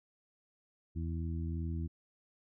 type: harmonic tone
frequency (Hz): 82.41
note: E2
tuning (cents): 0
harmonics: 1 / 2 / 3 / 4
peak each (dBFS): -35 / -41 / -45 / -47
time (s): 0.95-1.88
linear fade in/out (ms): 20
effects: none